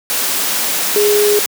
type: tone in noise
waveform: sine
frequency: 415.3 Hz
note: G#4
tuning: in tune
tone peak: -10 dBFS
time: 0.96-1.39 s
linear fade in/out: 0 ms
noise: white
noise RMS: -17 dBFS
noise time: 0.1-1.46 s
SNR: +4 dB
effects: high-pass 200 Hz 12 dB/octave